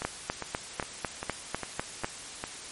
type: two click trains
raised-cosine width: 0.5 ms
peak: -13 / -18 dBFS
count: 9 / 7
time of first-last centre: 0.05-2.045 / 0.02-2.439 s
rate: 4.01 / 2.48 Hz
effects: white hiss -42 dBFS RMS until 2.71 s + MP3 48 kbps